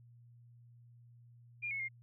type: tone with pitch steps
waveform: sine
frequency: 2408 / 2193 / 2120 Hz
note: D7 / C#7 / C7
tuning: +43 / -19 / +22 cents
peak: -36 dBFS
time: 1.62-1.887 s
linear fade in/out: 20 ms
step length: 89 ms
effects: added 119 Hz sine -57 dBFS peak until 2.02 s